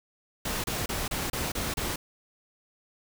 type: noise bursts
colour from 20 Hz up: pink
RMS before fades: -31 dBFS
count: 7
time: 0.45-1.96 s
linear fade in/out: 5 ms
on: 190 ms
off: 30 ms
effects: none